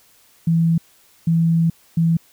sine tone bursts at uneven times, 165.5 Hz, E3, 7 cents sharp, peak -13 dBFS, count 3, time 0.47-0.78 / 1.27-1.7 / 1.97-2.17 s, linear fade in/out 5 ms, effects white hiss -54 dBFS RMS until 2.32 s

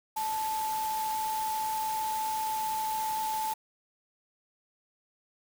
sine tone in noise, 874 Hz, A5, 12 cents flat, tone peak -29 dBFS, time 0.16-3.54 s, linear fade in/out 10 ms, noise white, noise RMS -40 dBFS, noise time 0.16-3.54 s, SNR +8 dB, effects none

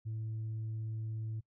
sine tone, 110.4 Hz, A2, 6 cents sharp, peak -34 dBFS, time 0.05-1.41 s, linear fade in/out 20 ms, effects noise-tail reverb RT60 0.1 s tail -25 dB re dry + tanh soft clip ceiling -34 dBFS

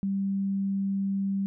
sine tone, 196 Hz, G3, in tune, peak -25 dBFS, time 0.03-1.46 s, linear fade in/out 0 ms, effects none

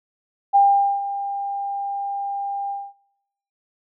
sine tone with ADSR envelope, 799 Hz, G5, 33 cents sharp, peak -10 dBFS, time 0.53-2.93 s, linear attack 25 ms, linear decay 450 ms, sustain -14 dB, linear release 230 ms, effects noise-tail reverb RT60 1.0 s tail -25 dB re dry

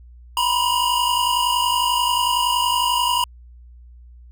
square tone cluster, 962 / 1013 / 2856 Hz, B5 / B5 / F7, -46 / +44 / +38 cents, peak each -21 / -23 / -24 dBFS, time 0.37-3.24 s, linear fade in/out 2 ms, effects added 60 Hz sine -41 dBFS peak until 4.31 s

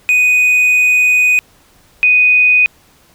triangle / sine tone pair in turn, 2489 / 2489 Hz, D#7 / D#7, 0 / 0 cents, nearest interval unison, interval 0 cents, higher neither, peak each -6 dBFS, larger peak neither, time 0.09-1.39 / 2.03-2.66 s, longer first, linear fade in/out 0 ms, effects pink hiss -49 dBFS RMS until 3.14 s

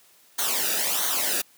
white noise with flanger, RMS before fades -25 dBFS, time 0.38-1.42 s, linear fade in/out 10 ms, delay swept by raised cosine 0.39 to 0.95 ms, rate 1.5 Hz, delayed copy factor -0.75, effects white hiss -57 dBFS RMS until 1.57 s + high-pass 150 Hz 12 dB/octave

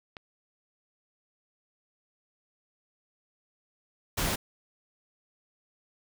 click, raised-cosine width 0.3 ms, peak -25 dBFS, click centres 0.168 s
pink noise, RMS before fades -29 dBFS, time 4.17-4.36 s, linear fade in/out 10 ms
effects none

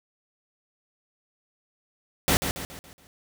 pink noise with echo, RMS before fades -21 dBFS, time 2.28-2.37 s, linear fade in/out 0 ms, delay 140 ms, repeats 5, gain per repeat -7 dB, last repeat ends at 3.07 s, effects none

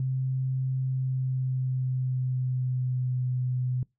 sine tone with pitch glide, 130.81 to 126.43 Hz, C3 to B2, 0 to +41 cents, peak -25 dBFS, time 0-3.83 s, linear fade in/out 2 ms, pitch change -59 cents, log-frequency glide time 0.8-3.24 s, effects noise-tail reverb RT60 0.2 s tail -24 dB re dry

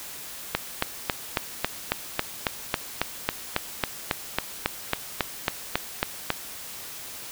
click train, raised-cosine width 0.3 ms, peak -5 dBFS, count 22, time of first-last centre 0.55-6.303 s, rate 3.65 Hz, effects white hiss -39 dBFS RMS until 7.31 s

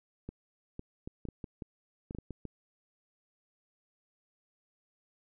clicks, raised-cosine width 3 ms, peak -27 dBFS, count 12, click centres 0.29 / 0.794 / 1.075 / 1.253 / 1.287 / 1.442 / 1.622 / 2.109 / 2.149 / 2.186 / 2.307 / 2.453 s, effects none

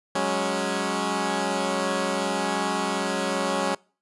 10% pulse chord, F# suspended second, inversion none, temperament equal, 185 / 207.7 / 277.2 Hz, F#3 / G#3 / C#4, 0 / 0 / 0 cents, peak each -20 dBFS, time 0.15-3.75 s, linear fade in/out 5 ms, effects noise-tail reverb RT60 0.4 s tail -26 dB re dry + resampled to 24000 Hz

